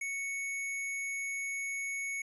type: tone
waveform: square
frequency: 2217 Hz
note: C#7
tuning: in tune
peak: -35 dBFS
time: 0.01-2.22 s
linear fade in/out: 5 ms
effects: resampled to 32000 Hz